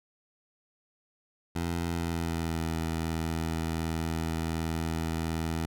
15% pulse tone with pitch glide, 85 to 81.35 Hz, F2 to E2, -46 to -22 cents, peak -23 dBFS, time 1.55-5.66 s, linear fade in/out 10 ms, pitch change -76 cents, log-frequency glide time 1.86-2.65 s, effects none

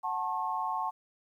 sine chord, F# minor, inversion none, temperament equal with one note detuned, 740 / 880 / 1081.5 Hz, F#5 / A5 / C#6, 0 / 0 / -43 cents, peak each -36 / -33 / -34 dBFS, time 0.03-0.91 s, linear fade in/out 20 ms, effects 11-bit

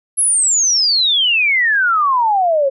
sine exponential sweep, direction down, 11130 to 528 Hz, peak -11 dBFS, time 0.17-2.7 s, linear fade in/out 20 ms, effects none

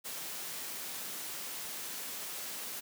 white noise, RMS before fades -41 dBFS, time 0.04-2.81 s, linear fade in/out 20 ms, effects high-pass 150 Hz 12 dB/octave

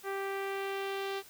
sawtooth tone with low-pass filter sweep, 392 Hz, G4, in tune, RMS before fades -36 dBFS, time 0.03-1.23 s, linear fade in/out 50 ms, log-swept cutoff 1800 to 3900 Hz, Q 1.6, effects white hiss -55 dBFS RMS until 1.29 s

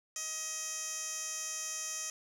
15% pulse tone with band-pass filter, 632 Hz, D#5, 27 cents sharp, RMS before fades -39 dBFS, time 0.16-2.1 s, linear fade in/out 2 ms, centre 6700 Hz, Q 2.8, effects none

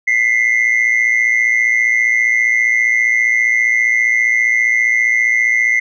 sine tone pair together, 2000 / 2115 Hz, B6 / C7, +21 / +18 cents, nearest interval minor second, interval 97 cents, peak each -12 dBFS, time 0.07-5.8 s, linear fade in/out 10 ms, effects tanh soft clip ceiling -7 dBFS

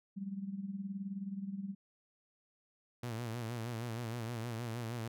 sine tone with tremolo, 196 Hz, G3, in tune, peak -35 dBFS, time 0.16-1.75 s, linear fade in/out 20 ms, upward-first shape sine, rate 19 Hz, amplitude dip 70%
sawtooth tone with vibrato, 116.54 Hz, A#2, in tune, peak -34 dBFS, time 3.03-5.08 s, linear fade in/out 5 ms, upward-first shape sine, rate 6.4 Hz, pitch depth 85 cents each way
effects none

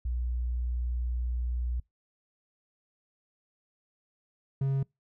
sine / triangle tone pair in turn, 60.6 / 136.04 Hz, B1 / C#3, -32 / -32 cents, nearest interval octave + major second, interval 1400 cents, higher second, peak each -28 / -23 dBFS, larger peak second, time 0.05-1.8 / 4.61-4.83 s, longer first, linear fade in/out 5 ms, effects noise-tail reverb RT60 0.2 s tail -26 dB re dry

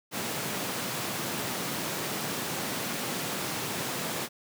pink high-pass noise, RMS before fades -33 dBFS, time 0.11-4.29 s, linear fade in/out 50 ms, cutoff 130 Hz, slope 24 dB/octave, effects none

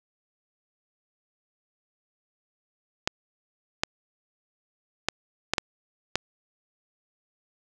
clicks, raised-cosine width 0.2 ms, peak -5 dBFS, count 6, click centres 3.075 / 3.835 / 5.086 / 5.536 / 5.582 / 6.156 s, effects none

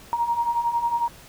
sine beating tone pair, 932.3 / 943.3 Hz, A#5 / A#5, 0 / +20 cents, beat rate 11 Hz, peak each -27 / -22 dBFS, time 0.13-1.08 s, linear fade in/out 0 ms, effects pink hiss -47 dBFS RMS until 1.28 s

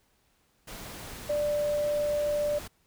sine tone in noise, 590 Hz, D5, 8 cents sharp, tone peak -25 dBFS, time 1.29-2.59 s, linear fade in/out 10 ms, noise pink, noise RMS -42 dBFS, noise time 0.67-2.68 s, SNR +14 dB, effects pink hiss -69 dBFS RMS until 2.86 s

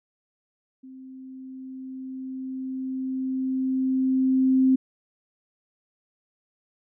sine tone with level ramp, 261.6 Hz, C4, in tune, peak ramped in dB -41 to -15 dBFS, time 0.83-4.76 s, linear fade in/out 10 ms, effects none

